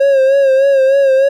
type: tone with vibrato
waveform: triangle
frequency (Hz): 542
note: C#5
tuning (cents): -39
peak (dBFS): -5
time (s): 0-1.29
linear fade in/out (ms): 10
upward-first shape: sine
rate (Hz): 3.3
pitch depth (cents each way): 50
effects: none

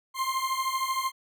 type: beating tone pair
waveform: 40% pulse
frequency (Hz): 1048 / 1061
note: C6 / C6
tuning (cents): +2 / +24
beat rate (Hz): 13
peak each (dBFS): -29 / -29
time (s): 0.14-1.12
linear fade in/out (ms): 50
effects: none

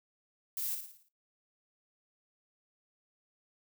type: noise with echo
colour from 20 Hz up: violet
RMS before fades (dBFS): -36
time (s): 0.57-0.75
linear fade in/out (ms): 2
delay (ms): 56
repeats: 6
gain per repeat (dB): -6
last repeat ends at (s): 1.086
effects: noise-tail reverb RT60 0.2 s tail -18 dB re dry

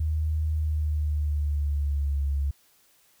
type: tone with pitch glide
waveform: sine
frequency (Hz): 77.8 to 70.12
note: D#2 to C#2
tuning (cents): 0 to +20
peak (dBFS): -23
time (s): 0-2.51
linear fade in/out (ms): 5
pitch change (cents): -180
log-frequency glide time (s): 0.51-2.22
effects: white hiss -62 dBFS RMS until 3.2 s

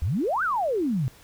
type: exponential two-way sweep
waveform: sine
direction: up then down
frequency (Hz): 69.3 to 1585 to 118.3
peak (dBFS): -22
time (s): 0.02-1.08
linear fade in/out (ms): 0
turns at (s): 0.43
effects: pink hiss -52 dBFS RMS until 1.23 s

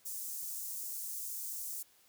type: high-pass noise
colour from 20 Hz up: white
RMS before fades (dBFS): -41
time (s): 0.05-1.83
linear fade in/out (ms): 10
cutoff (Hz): 6400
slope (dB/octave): 24
effects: white hiss -66 dBFS RMS until 2.08 s

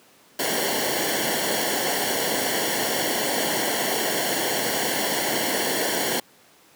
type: noise with comb filter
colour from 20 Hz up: pink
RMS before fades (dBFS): -24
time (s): 0.39-6.2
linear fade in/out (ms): 5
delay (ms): 0.8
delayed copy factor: -0.75
effects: pink hiss -54 dBFS RMS until 6.75 s + high-pass 200 Hz 12 dB/octave

